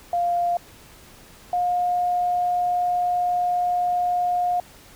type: tone pair in turn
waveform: sine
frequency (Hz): 698.5 / 713.2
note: F5 / F5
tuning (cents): 0 / +36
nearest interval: unison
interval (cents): 36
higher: second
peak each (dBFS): -19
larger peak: neither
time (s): 0.13-0.57 / 1.53-4.6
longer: second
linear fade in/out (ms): 2
effects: pink hiss -48 dBFS RMS until 4.95 s